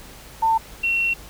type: tone pair in turn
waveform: sine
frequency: 897 / 2725 Hz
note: A5 / F7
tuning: +33 / -43 cents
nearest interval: octave + perfect fifth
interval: 1924 cents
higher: second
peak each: -15 / -18 dBFS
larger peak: first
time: 0.42-0.58 / 0.83-1.14 s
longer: second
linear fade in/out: 10 ms
effects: added 50 Hz sine -45 dBFS peak until 1.29 s + pink hiss -43 dBFS RMS until 1.29 s